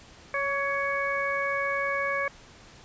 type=harmonic tone with a mistuned harmonic; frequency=557 Hz; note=C#5; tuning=8 cents sharp; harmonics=1 / 2 / 3 / 4; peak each=-31 / -31 / -31 / -31 dBFS; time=0.34-2.28 s; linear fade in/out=2 ms; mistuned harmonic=2; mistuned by=+19 cents; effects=pink hiss -51 dBFS RMS until 2.84 s + resampled to 16000 Hz